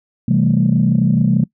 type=chord; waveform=sine; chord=A minor seventh; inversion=first; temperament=equal with one note detuned; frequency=130.81 / 164.81 / 196 / 222.8 Hz; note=C3 / E3 / G3 / A3; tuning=0 / 0 / 0 / +22 cents; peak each=-16 dBFS; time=0.28-1.44 s; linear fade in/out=5 ms; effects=noise-tail reverb RT60 0.1 s tail -23 dB re dry + tanh soft clip ceiling -3 dBFS